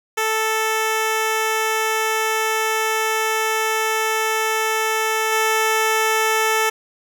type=tone with level steps; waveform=10% pulse; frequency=440 Hz; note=A4; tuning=in tune; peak=-10 / -8 dBFS; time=0.17-6.7 s; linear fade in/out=10 ms; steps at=5.32 s; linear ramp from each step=5 ms; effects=none